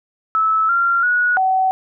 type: tone with pitch steps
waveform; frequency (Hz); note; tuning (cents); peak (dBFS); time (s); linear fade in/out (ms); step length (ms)
sine; 1305 / 1381 / 1460 / 756; E6 / F6 / F#6 / F#5; -18 / -20 / -24 / +37; -13; 0.35-1.71; 0; 340
effects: none